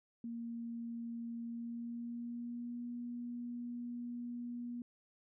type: tone with pitch glide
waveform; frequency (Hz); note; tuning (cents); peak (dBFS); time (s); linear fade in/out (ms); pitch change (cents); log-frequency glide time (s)
sine; 233.1 to 240.6; A#3 to B3; 0 to -45; -40; 0.24-4.82; 2; +55; 1.44-2.85
effects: none